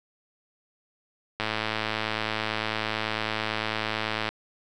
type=click train; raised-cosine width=0.3 ms; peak=-11 dBFS; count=316; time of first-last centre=1.4-4.29 s; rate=109 Hz; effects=none